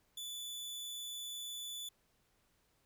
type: tone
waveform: sawtooth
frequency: 3474 Hz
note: A7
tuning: 23 cents flat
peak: -39 dBFS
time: 0.17-1.89 s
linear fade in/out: 5 ms
effects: pink hiss -75 dBFS RMS until 2.85 s